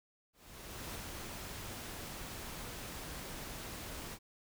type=noise with ADSR envelope; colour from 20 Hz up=pink; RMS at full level=-43 dBFS; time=0.33-4.19 s; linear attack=620 ms; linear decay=5 ms; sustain=-2 dB; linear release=62 ms; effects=none

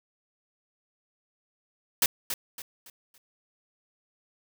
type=noise with echo; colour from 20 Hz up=white; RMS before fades=-22 dBFS; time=2.02-2.06 s; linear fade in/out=2 ms; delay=280 ms; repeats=4; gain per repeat=-9 dB; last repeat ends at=3.18 s; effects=none

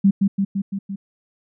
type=tone with echo; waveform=sine; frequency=196.6 Hz; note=G3; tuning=5 cents sharp; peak=-10 dBFS; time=0.04-0.11 s; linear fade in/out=10 ms; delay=170 ms; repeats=5; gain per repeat=-3 dB; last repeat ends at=0.96 s; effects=none

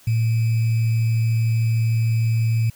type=tone with sample-and-hold; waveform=sine; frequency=113.3 Hz; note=A#2; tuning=49 cents flat; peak=-16 dBFS; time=0.07-2.7 s; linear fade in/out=5 ms; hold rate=2450 Hz; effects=white hiss -51 dBFS RMS until 2.75 s

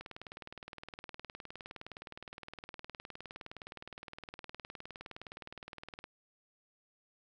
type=click train; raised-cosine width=0.3 ms; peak=-29 dBFS; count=118; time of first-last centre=0.01-6.041 s; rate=19.4 Hz; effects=none

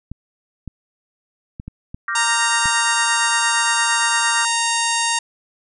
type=clicks; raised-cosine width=5 ms; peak=-18 dBFS; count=6; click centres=0.116 / 0.677 / 1.599 / 1.68 / 1.945 / 2.657 s
type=chord; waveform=sine; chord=G minor seventh; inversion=second; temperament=equal; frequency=1174.7 / 1396.9 / 1568 / 1864.7 Hz; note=D6 / F6 / G6 / Bb6; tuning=0 / 0 / 0 / 0 cents; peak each=-26 dBFS; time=2.08-4.45 s; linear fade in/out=2 ms
type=harmonic tone; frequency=928 Hz; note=A#5; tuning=8 cents flat; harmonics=1 / 2 / 3 / 4 / 5 / 6 / 7 / 8 / 9 / 10; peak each=-22 / -25 / -26 / -27 / -28 / -30 / -27 / -27 / -33 / -28 dBFS; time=2.15-5.19 s; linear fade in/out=5 ms
effects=none

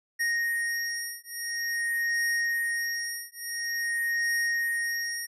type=beating tone pair; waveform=square; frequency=1864.7 / 1865.18 Hz; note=A#6 / A#6; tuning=0 / 0 cents; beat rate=0.48 Hz; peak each=-31 dBFS; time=0.19-5.27 s; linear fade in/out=20 ms; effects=resampled to 32000 Hz

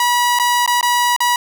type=tone with dropouts; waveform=sawtooth; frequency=970 Hz; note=B5; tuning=31 cents flat; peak=-9 dBFS; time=0-1.36 s; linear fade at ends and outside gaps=2 ms; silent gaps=0.389-0.397 / 0.662-0.676 / 0.811-0.828 / 1.164-1.204 s; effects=none

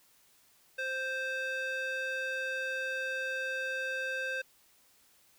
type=tone with band-pass filter; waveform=square; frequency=523.3 Hz; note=C5; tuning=in tune; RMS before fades=-35 dBFS; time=0.78-4.42 s; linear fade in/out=10 ms; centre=1900 Hz; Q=1.9; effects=white hiss -65 dBFS RMS until 5.38 s

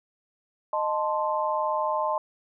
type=chord; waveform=sine; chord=A diminished; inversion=second; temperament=equal with one note detuned; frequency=618 / 880 / 1046.5 Hz; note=Eb5 / A5 / C6; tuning=-12 / 0 / 0 cents; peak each=-28 dBFS; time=0.73-2.18 s; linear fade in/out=2 ms; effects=none

